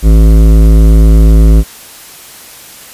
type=tone with hard clipping; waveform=sine; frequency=54 Hz; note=A1; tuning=32 cents flat; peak=-3 dBFS; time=0.02-1.64 s; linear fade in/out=50 ms; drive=14 dB; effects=white hiss -32 dBFS RMS until 2.93 s + resampled to 32000 Hz